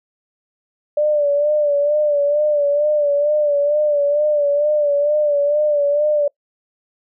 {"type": "tone with vibrato", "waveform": "sine", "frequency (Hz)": 587.3, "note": "D5", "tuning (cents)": 0, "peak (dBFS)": -13, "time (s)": [0.97, 6.28], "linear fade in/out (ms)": 5, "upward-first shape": "sine", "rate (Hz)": 2.2, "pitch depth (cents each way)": 50, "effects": ["noise-tail reverb RT60 0.1 s tail -24 dB re dry"]}